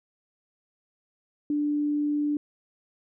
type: tone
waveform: sine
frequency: 294.4 Hz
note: D4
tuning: 4 cents sharp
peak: -23 dBFS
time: 1.5-2.37 s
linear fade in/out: 2 ms
effects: none

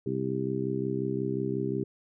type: harmonic tone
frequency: 65.6 Hz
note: C2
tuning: 5 cents sharp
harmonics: 2 / 3 / 4 / 5 / 6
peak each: -34 / -35 / -36 / -34 / -32 dBFS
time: 0.06-1.84 s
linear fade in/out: 5 ms
effects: none

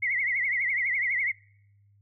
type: tone with vibrato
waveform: sine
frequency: 2067 Hz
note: C7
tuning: 22 cents flat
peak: -24 dBFS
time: 0.02-1.32 s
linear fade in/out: 10 ms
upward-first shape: triangle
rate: 12 Hz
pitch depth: 150 cents each way
effects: noise-tail reverb RT60 0.8 s tail -26 dB re dry + added 101 Hz sine -58 dBFS peak until 2.01 s

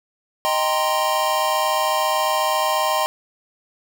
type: chord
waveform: square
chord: C minor seventh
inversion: first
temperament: equal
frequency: 622.3 / 784 / 932.3 / 1046.5 Hz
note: Eb5 / G5 / Bb5 / C6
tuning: 0 / 0 / 0 / 0 cents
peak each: -24 / -25 / -26 / -23 dBFS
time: 0.45-3.06 s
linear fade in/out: 0 ms
effects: none

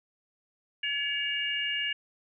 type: harmonic tone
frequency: 567 Hz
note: C#5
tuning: 39 cents sharp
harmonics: 3 / 4 / 5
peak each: -34 / -35 / -30 dBFS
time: 0.83-1.93 s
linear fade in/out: 5 ms
effects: none

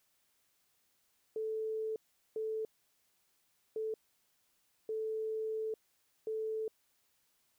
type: tone bursts at uneven times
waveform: sine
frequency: 438.6 Hz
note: A4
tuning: 6 cents flat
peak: -34 dBFS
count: 5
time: 1.36-1.96 / 2.36-2.65 / 3.76-3.94 / 4.89-5.74 / 6.27-6.68 s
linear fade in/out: 2 ms
effects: white hiss -75 dBFS RMS until 7.58 s

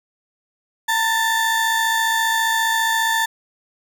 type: tone pair together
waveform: 35% pulse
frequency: 907.4 / 1760 Hz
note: A#5 / A6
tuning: -47 / 0 cents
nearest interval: major seventh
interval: 1147 cents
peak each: -18 dBFS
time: 0.88-3.26 s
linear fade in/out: 10 ms
effects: none

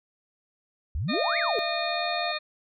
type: exponential two-way sweep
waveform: sine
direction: up then down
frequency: 60.1 to 2349 to 377 Hz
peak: -26 dBFS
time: 0.95-1.59 s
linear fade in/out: 0 ms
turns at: 1.38 s
type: harmonic tone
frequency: 610 Hz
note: D#5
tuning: 34 cents flat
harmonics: 1 / 2 / 3 / 4 / 6 / 7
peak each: -35 / -35 / -35 / -35 / -35 / -35 dBFS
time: 1.08-2.39 s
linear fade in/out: 20 ms
type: tone with pitch glide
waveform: sine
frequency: 680 to 694.3 Hz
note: F5 to F5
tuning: -46 to -10 cents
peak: -29 dBFS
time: 1.13-2.32 s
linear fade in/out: 10 ms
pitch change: +36 cents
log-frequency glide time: 1.81-2.04 s
effects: none

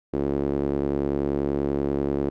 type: tone with band-pass filter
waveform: sawtooth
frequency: 70.3 Hz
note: C#2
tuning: 25 cents sharp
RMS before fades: -25 dBFS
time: 0.13-2.3 s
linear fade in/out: 10 ms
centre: 360 Hz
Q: 2.4
effects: none

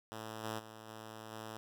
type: tone with level steps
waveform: 5% pulse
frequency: 110 Hz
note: A2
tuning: in tune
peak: -32 / -27 / -39 / -36 / -33 dBFS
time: 0.12-1.57 s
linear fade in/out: 0 ms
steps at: 0.43 / 0.58 / 0.87 / 1.31 s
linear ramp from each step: 20 ms
effects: none

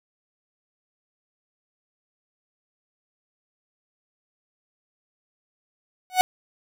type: tone with exponential growth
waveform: 45% pulse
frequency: 740 Hz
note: F#5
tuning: in tune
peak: -10 dBFS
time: 6.1-6.21 s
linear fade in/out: 0 ms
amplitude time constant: 23 ms
effects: none

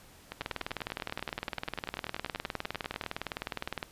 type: two click trains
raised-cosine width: 0.3 ms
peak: -21 / -17 dBFS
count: 29 / 68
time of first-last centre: 0.32-3.038 / 0.41-3.828 s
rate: 10.3 / 19.6 Hz
effects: pink hiss -56 dBFS RMS until 3.91 s + resampled to 32000 Hz

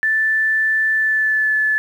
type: tone with pitch glide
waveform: sine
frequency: 1760 to 1731.8 Hz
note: A6 to A6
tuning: 0 to -28 cents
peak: -14 dBFS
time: 0.03-1.78 s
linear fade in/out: 0 ms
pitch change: -28 cents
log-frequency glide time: 0.93-1.56 s
effects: 8-bit

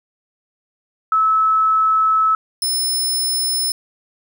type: tone pair in turn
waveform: sine / 20% pulse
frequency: 1300 / 5235 Hz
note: E6 / E8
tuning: -24 / -13 cents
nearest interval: 2 octaves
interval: 2411 cents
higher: second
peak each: -12 dBFS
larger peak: neither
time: 1.12-2.35 / 2.62-3.72 s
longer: first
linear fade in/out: 2 ms
effects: 9-bit

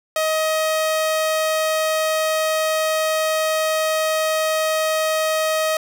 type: tone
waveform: sawtooth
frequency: 630 Hz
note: D#5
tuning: 21 cents sharp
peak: -14 dBFS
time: 0.16-5.77 s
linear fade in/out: 2 ms
effects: none

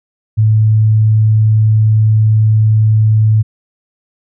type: tone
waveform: sine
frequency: 108.8 Hz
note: A2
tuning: 19 cents flat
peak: -6 dBFS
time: 0.37-3.43 s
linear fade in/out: 20 ms
effects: none

